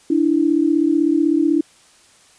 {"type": "tone pair together", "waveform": "sine", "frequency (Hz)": [293.7, 329.7], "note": ["D4", "E4"], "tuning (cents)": [0, 0], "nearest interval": "major second", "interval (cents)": 200, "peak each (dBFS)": -16, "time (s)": [0.1, 1.61], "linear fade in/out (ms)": 5, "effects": ["white hiss -51 dBFS RMS until 2.38 s", "resampled to 22050 Hz"]}